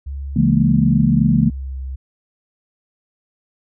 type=tone with pitch glide; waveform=sine; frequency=69.3 to 65.87 Hz; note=C#2 to C2; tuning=0 to +12 cents; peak=-24 dBFS; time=0.06-1.96 s; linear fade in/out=10 ms; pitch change=-88 cents; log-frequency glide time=1.14-1.79 s
type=chord; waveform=sine; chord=A# half-diminished seventh; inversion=first; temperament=just; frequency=139.85 / 167.82 / 209.8 / 233.1 Hz; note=C#3 / E3 / G#3 / A#3; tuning=+16 / +31 / +18 / 0 cents; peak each=-17 dBFS; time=0.36-1.5 s; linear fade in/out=5 ms
effects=none